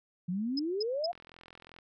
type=exponential sweep; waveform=sine; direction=up; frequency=170.1 to 723 Hz; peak=-30 dBFS; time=0.28-1.12 s; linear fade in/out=10 ms
type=tone bursts; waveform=sine; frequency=5090 Hz; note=D#8; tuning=39 cents sharp; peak=-31 dBFS; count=3; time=0.57-1.062 s; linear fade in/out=5 ms; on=24 ms; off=210 ms
type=click train; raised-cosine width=0.3 ms; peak=-35 dBFS; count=29; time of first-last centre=1.13-1.787 s; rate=42.6 Hz
effects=none